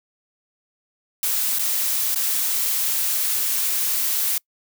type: noise with dropouts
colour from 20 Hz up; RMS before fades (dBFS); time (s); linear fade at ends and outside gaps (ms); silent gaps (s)
blue; -22; 1.23-4.38; 2; 1.587-1.593 / 2.147-2.158
effects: noise-tail reverb RT60 0.1 s tail -26 dB re dry